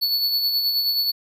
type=tone with tremolo; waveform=square; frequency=4435 Hz; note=C#8; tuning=in tune; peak=-18 dBFS; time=0.01-1.12 s; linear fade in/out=20 ms; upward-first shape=sine; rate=9.4 Hz; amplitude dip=40%; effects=none